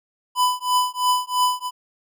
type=tone with tremolo; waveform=square; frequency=998 Hz; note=B5; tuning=18 cents sharp; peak=-15 dBFS; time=0.35-1.71 s; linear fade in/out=50 ms; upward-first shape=triangle; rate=3 Hz; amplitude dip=100%; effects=none